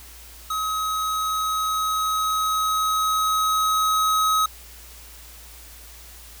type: tone with level ramp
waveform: square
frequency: 1272 Hz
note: D#6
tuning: 38 cents sharp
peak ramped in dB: -24 to -18 dBFS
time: 0.5-4.46 s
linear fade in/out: 5 ms
effects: added 58 Hz sine -45 dBFS peak until 6.4 s + white hiss -45 dBFS RMS until 6.4 s